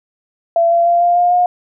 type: tone with pitch steps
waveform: sine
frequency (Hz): 675 / 682.8 / 690.8 / 698.8 / 706.9 / 715.1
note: E5 / F5 / F5 / F5 / F5 / F5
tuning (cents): +41 / -39 / -19 / +1 / +21 / +41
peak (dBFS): -9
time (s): 0.56-1.46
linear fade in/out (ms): 2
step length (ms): 150
effects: none